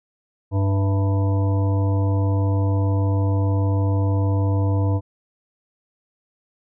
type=harmonic tone with a mistuned harmonic; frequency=98.5 Hz; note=G2; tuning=9 cents sharp; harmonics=1 / 3 / 5 / 7 / 9 / 10; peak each=-17 / -27 / -31 / -34 / -36 / -37 dBFS; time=0.51-5.01 s; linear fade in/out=50 ms; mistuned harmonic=7; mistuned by=-68 cents; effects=none